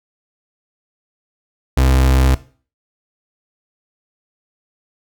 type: tone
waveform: 35% pulse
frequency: 65.41 Hz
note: C2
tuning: in tune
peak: -9 dBFS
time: 1.77-2.35 s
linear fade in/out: 5 ms
effects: noise-tail reverb RT60 0.4 s tail -17 dB re dry